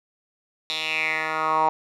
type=tone with band-pass filter sweep; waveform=10% pulse; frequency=157.5 Hz; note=D#3; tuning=21 cents sharp; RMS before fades=-24 dBFS; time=0.7-1.69 s; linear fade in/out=0 ms; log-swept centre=3700 to 900 Hz; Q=4.9; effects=none